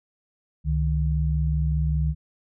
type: tone pair together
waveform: sine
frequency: 68.4 / 153.55 Hz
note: C#2 / D#3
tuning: -23 / -23 cents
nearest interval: octave + major second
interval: 1400 cents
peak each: -22 / -24 dBFS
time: 0.64-2.15 s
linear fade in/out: 50 ms
effects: none